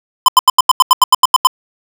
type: tone bursts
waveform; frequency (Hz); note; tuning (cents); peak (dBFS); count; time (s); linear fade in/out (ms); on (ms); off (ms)
square; 1023; C6; -39; -3; 12; 0.26-1.471; 2; 23; 85
effects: none